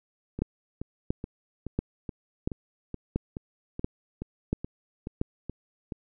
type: two click trains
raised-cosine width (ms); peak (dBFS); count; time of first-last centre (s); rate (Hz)
3; -13 / -21; 8 / 14; 0.42-5.215 / 0.39-5.922; 1.46 / 2.35
effects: none